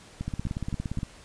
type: two click trains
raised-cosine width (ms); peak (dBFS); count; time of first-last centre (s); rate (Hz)
5; -19 / -18; 4 / 14; 0.21-0.987 / 0.28-1.031; 3.86 / 17.3
effects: pink hiss -51 dBFS RMS until 1.24 s + resampled to 22050 Hz